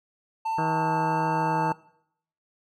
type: tone with vibrato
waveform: triangle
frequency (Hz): 890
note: A5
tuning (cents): +20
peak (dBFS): -23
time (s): 0.45-1.73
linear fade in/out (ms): 10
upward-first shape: triangle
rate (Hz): 1.5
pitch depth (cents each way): 10
type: harmonic tone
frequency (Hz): 160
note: D#3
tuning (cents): +49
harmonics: 1 / 2 / 3 / 4 / 5 / 6 / 7 / 8 / 9 / 10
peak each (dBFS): -30 / -33 / -35 / -36 / -37 / -38 / -38 / -39 / -40 / -40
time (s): 0.58-1.72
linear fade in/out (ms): 2
effects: noise-tail reverb RT60 0.7 s tail -20 dB re dry